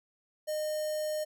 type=tone with notch filter; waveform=square; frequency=612 Hz; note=D#5; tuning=29 cents flat; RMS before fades=-33 dBFS; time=0.47-1.25 s; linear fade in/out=20 ms; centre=2300 Hz; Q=0.67; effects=none